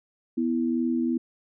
sine tone pair together, 246.5 / 329.2 Hz, B3 / E4, -3 / -2 cents, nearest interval perfect fourth, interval 501 cents, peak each -24 / -27 dBFS, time 0.37-1.18 s, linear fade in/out 10 ms, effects none

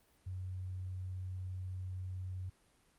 sine tone, 92.5 Hz, F#2, in tune, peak -39 dBFS, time 0.26-2.5 s, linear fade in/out 10 ms, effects pink hiss -70 dBFS RMS until 2.98 s + Opus 32 kbps

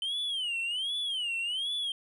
sine tone with vibrato, 3057 Hz, G7, 44 cents flat, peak -27 dBFS, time 0.02-1.92 s, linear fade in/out 2 ms, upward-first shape sine, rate 1.3 Hz, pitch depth 210 cents each way, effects tanh soft clip ceiling -29 dBFS

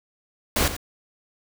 pink noise with echo, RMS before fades -21 dBFS, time 0.56-0.68 s, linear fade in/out 2 ms, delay 86 ms, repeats 1, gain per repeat -11 dB, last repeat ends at 0.766 s, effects none

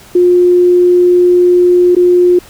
sine tone with dropouts, 356.2 Hz, F4, 34 cents sharp, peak -4 dBFS, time 0.15-2.39 s, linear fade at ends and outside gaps 5 ms, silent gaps 1.951-1.965 s, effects pink hiss -38 dBFS RMS until 2.49 s

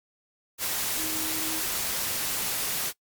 sine tone in noise, 317.1 Hz, D#4, 33 cents sharp, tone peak -36 dBFS, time 0.96-1.63 s, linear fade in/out 50 ms, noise white, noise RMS -29 dBFS, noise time 0.58-2.93 s, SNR -10 dB, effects noise-tail reverb RT60 0.1 s tail -22 dB re dry + MP3 96 kbps

